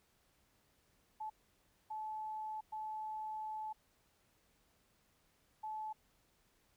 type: tone bursts at uneven times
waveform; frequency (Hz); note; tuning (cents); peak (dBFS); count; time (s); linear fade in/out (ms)
sine; 865; A5; -30; -40; 4; 1.2-1.3 / 1.9-2.61 / 2.72-3.73 / 5.63-5.93; 10
effects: pink hiss -74 dBFS RMS until 6.76 s

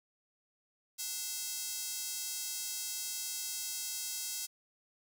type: tone with high-pass filter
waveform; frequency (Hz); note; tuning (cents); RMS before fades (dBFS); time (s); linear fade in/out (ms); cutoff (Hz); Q
square; 294.9; D4; +7; -39; 0.98-4.47; 20; 6000; 1.2
effects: none

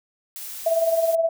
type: noise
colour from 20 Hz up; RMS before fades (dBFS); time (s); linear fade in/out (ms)
blue; -35; 0.36-1.15; 0
type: tone with tremolo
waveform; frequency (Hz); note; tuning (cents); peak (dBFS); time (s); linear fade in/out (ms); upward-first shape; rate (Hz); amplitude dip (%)
sine; 659.3; E5; 0; -15; 0.66-1.29; 5; sine; 19; 60
effects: none

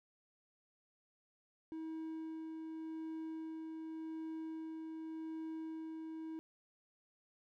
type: tone with tremolo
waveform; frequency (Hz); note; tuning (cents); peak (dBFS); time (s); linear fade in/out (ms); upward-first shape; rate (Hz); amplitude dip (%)
triangle; 320; D#4; +49; -39; 1.72-6.39; 0; sine; 0.87; 25
effects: none

